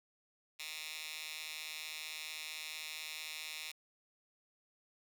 10% pulse tone with high-pass filter, 155.56 Hz, D#3, in tune, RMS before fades -45 dBFS, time 0.59-3.72 s, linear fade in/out 10 ms, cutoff 2900 Hz, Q 1.7, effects none

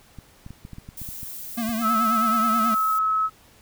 clicks, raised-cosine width 5 ms, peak -26 dBFS, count 11, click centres 0.187 / 0.464 / 0.506 / 0.651 / 0.733 / 0.784 / 0.889 / 1.017 / 1.089 / 1.231 / 1.692 s
violet noise, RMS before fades -36 dBFS, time 0.97-2.99 s, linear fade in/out 5 ms
square tone with vibrato, 227.3 Hz, A#3, 43 cents flat, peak -25 dBFS, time 1.57-2.75 s, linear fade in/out 10 ms, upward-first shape triangle, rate 9.3 Hz, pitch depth 95 cents each way
sine tone with pitch glide, 1301 to 1290.5 Hz, E6 to E6, -23 to -37 cents, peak -19 dBFS, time 1.81-3.3 s, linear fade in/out 50 ms, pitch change -14 cents, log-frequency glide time 2.31-2.89 s
effects pink hiss -54 dBFS RMS until 3.61 s

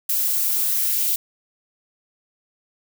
violet noise with high-pass filter sweep, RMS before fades -21 dBFS, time 0.09-1.16 s, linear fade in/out 5 ms, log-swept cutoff 240 to 3200 Hz, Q 1.5, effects none

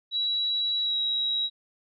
sine tone with pitch glide, 3903 to 3854 Hz, B7 to B7, -21 to -43 cents, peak -24 dBFS, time 0.11-1.5 s, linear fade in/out 50 ms, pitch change -22 cents, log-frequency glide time 0.8-0.97 s, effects none

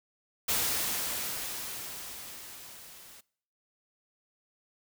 white noise with level ramp, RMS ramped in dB -28 to -52 dBFS, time 0.48-3.21 s, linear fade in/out 10 ms, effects noise-tail reverb RT60 0.6 s tail -23 dB re dry

